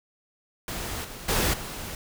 pink noise with level steps, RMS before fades -33 / -40 / -24 / -36 dBFS, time 0.68-1.95 s, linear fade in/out 2 ms, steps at 1.04 / 1.28 / 1.53 s, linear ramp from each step 10 ms, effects none

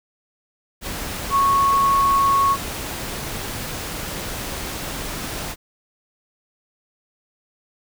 sine tone in noise, 1104 Hz, C#6, 7 cents flat, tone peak -14 dBFS, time 1.3-2.57 s, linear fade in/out 50 ms, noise pink, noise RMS -29 dBFS, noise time 0.81-5.56 s, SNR +12 dB, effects none

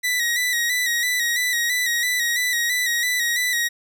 sawtooth tone with vibrato, 1937 Hz, B6, 34 cents flat, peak -16 dBFS, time 0.03-3.69 s, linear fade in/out 20 ms, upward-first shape square, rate 3 Hz, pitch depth 43 cents each way, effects none

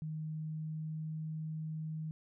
sine tone with pitch glide, 156 to 157.09 Hz, D#3 to D#3, +5 to +17 cents, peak -37 dBFS, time 0.02-2.11 s, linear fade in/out 0 ms, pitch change +12 cents, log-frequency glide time 0.27-1.28 s, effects none

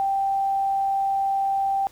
sine tone, 784 Hz, G5, in tune, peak -20 dBFS, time 0-1.87 s, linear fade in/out 0 ms, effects pink hiss -52 dBFS RMS until 1.91 s

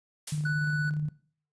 blue noise with exponential decay, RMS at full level -31 dBFS, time 0.27-0.61 s, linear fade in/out 5 ms, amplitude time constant 72 ms
sine tone with tremolo, 150.9 Hz, D3, 47 cents sharp, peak -26 dBFS, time 0.32-1.09 s, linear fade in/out 5 ms, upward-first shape square, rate 17 Hz, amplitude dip 25%
triangle tone, 1484 Hz, F#6, 5 cents sharp, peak -27 dBFS, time 0.45-0.9 s, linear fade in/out 5 ms
effects noise-tail reverb RT60 0.5 s tail -19 dB re dry + resampled to 22050 Hz

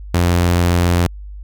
sawtooth tone, 87.31 Hz, F2, in tune, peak -8 dBFS, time 0.14-1.07 s, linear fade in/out 5 ms, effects added 50 Hz sine -29 dBFS peak until 1.43 s

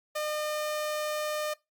sawtooth tone, 606 Hz, D#5, 46 cents flat, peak -26 dBFS, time 0.15-1.54 s, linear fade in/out 10 ms, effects noise-tail reverb RT60 0.2 s tail -20 dB re dry + Opus 48 kbps

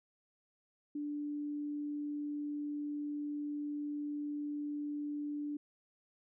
sine tone, 293.4 Hz, D4, 2 cents flat, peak -36 dBFS, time 0.95-5.57 s, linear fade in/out 5 ms, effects none

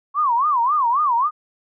sine tone with vibrato, 1067 Hz, C6, 34 cents sharp, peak -15 dBFS, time 0.14-1.31 s, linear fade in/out 50 ms, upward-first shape sine, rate 3.7 Hz, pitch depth 250 cents each way, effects none

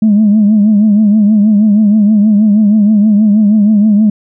sine tone with vibrato, 210.4 Hz, G#3, 23 cents sharp, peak -3 dBFS, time 0.02-4.1 s, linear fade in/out 5 ms, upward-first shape triangle, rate 6.3 Hz, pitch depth 94 cents each way, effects tanh soft clip ceiling -1 dBFS

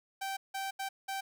sawtooth tone bursts at uneven times, 778 Hz, G5, 13 cents flat, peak -31 dBFS, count 4, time 0.21-0.37 / 0.54-0.71 / 0.79-0.89 / 1.08-1.21 s, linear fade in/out 10 ms, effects none

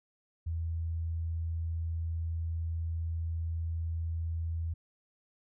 sine tone, 82.41 Hz, E2, in tune, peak -31 dBFS, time 0.46-4.74 s, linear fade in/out 10 ms, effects none

